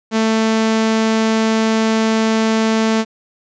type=tone; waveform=sawtooth; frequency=221.7 Hz; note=A3; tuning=13 cents sharp; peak=-9 dBFS; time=0.11-3.05 s; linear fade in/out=50 ms; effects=resampled to 16000 Hz + 7-bit